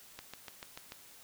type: click train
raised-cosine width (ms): 0.2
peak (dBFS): -26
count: 6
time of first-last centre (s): 0.19-0.921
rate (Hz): 6.84
effects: white hiss -56 dBFS RMS until 1.23 s